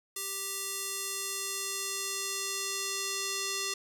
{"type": "tone with band-pass filter sweep", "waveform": "square", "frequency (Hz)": 392, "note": "G4", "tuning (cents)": 0, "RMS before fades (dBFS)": -35, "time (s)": [0.16, 3.74], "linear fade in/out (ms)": 5, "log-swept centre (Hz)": [10000, 5800], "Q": 1.1, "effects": []}